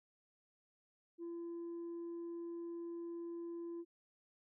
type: tone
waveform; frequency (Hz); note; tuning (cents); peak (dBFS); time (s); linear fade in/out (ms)
sine; 339.7; F4; -48; -40; 1.18-3.85; 50
effects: tanh soft clip ceiling -41 dBFS